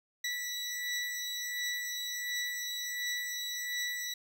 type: beating tone pair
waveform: 20% pulse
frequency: 1955 / 1956.4 Hz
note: B6 / B6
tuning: -18 / -17 cents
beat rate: 1.4 Hz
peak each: -36 / -30 dBFS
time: 0.24-4.14 s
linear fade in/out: 5 ms
effects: none